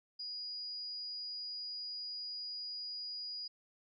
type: tone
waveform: sine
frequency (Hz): 4895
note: D#8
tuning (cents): -29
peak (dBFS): -40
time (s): 0.19-3.48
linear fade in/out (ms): 10
effects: none